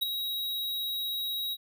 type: tone with ADSR envelope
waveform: square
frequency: 3829 Hz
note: A#7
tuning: 46 cents sharp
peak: -24 dBFS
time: 0.01-1.57 s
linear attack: 17 ms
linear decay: 13 ms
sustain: -7 dB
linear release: 43 ms
effects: none